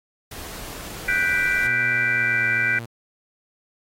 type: noise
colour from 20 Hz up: pink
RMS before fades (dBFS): -36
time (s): 0.31-1.67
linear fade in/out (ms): 5
type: chord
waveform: sine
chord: G major seventh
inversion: third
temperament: equal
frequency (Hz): 1480 / 1568 / 1975.5 / 2349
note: F#6 / G6 / B6 / D7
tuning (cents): 0 / 0 / 0 / 0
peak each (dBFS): -24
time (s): 1.08-2.79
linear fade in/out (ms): 5
type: tone with pitch glide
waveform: sawtooth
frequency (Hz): 120.5 to 116.06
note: B2 to A#2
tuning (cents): -42 to -7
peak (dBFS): -28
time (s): 1.64-2.86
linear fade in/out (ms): 10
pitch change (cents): -65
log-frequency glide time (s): 1.92-2.51
effects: AAC 48 kbps